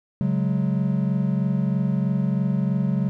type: chord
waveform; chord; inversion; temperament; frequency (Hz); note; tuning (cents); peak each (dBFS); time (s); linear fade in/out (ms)
triangle; C# suspended fourth; none; just; 138.59 / 184.79 / 207.9; C#3 / F#3 / G#3; 0 / -2 / +2; -22 / -21 / -24; 0.21-3.09; 0
effects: none